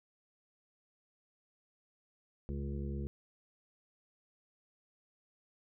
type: harmonic tone with a mistuned harmonic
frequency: 69.4 Hz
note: C#2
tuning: 3 cents sharp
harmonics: 1 / 2 / 3 / 5 / 6 / 7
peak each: -38 / -42 / -43 / -47 / -52 / -54 dBFS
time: 2.49-3.07 s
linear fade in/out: 0 ms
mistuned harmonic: 3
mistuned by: +27 cents
effects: none